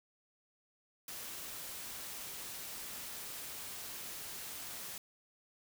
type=noise; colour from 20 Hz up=white; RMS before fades=-45 dBFS; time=1.08-4.98 s; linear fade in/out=2 ms; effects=none